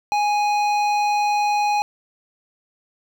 sine tone with hard clipping, 830 Hz, G#5, 1 cent flat, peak -19 dBFS, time 0.12-1.82 s, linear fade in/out 0 ms, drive 12 dB, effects none

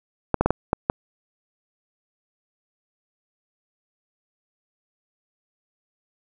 clicks, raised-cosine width 1 ms, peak -4 dBFS, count 6, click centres 0.343 / 0.41 / 0.46 / 0.506 / 0.731 / 0.899 s, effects none

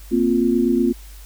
sine chord, Bb suspended second, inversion none, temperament equal, 233.1 / 261.6 / 349.2 Hz, Bb3 / C4 / F4, 0 / 0 / 0 cents, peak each -19 dBFS, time 0.11-0.93 s, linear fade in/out 20 ms, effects added 50 Hz sine -37 dBFS peak until 1.25 s + white hiss -47 dBFS RMS until 1.25 s

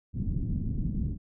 pink low-pass noise, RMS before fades -30 dBFS, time 0.13-1.18 s, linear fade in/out 50 ms, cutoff 230 Hz, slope 24 dB/octave, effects none

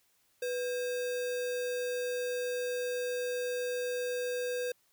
sine tone with sample-and-hold, 493.9 Hz, B4, in tune, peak -31 dBFS, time 0.42-4.72 s, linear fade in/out 5 ms, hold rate 2100 Hz, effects white hiss -71 dBFS RMS until 4.92 s

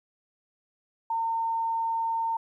sine tone, 910 Hz, A#5, 42 cents flat, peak -25 dBFS, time 1.1-2.37 s, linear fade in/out 5 ms, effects 11-bit

